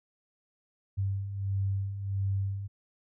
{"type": "beating tone pair", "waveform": "sine", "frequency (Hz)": [96.8, 98.3], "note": ["G2", "G2"], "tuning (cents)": [-21, 5], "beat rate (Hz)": 1.5, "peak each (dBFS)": [-36, -29], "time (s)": [0.97, 2.68], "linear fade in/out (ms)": 20, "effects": []}